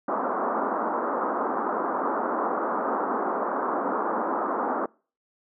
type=band-pass noise; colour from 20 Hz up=white; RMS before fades=-27 dBFS; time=0.08-4.86 s; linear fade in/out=5 ms; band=220 to 1300 Hz; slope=48 dB/octave; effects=noise-tail reverb RT60 0.4 s tail -26 dB re dry